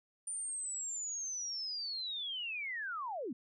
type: linear sweep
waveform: sine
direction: down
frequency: 9210 to 207.7 Hz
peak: -37 dBFS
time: 0.27-3.33 s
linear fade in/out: 5 ms
effects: none